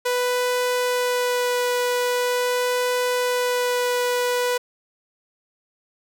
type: tone with vibrato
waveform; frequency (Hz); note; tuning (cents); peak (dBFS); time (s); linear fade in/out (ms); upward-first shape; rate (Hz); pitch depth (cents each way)
sawtooth; 493.9; B4; 0; -16; 0.05-4.58; 10; sine; 0.43; 8
effects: none

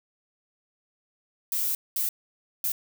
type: noise bursts at uneven times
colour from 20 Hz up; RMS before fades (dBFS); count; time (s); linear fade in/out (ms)
violet; -27; 3; 1.52-1.75 / 1.96-2.09 / 2.64-2.72; 2
effects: none

